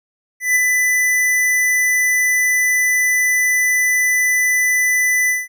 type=tone with ADSR envelope; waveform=square; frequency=1996 Hz; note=B6; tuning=18 cents sharp; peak=-11 dBFS; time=0.4-5.48 s; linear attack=160 ms; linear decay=8 ms; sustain=-3 dB; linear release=190 ms; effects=none